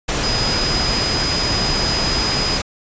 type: tone in noise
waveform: sine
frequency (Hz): 4978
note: D#8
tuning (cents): 0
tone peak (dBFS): -20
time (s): 0.23-2.58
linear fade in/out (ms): 10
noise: pink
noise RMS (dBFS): -20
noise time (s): 0.08-2.62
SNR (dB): -3
effects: resampled to 16000 Hz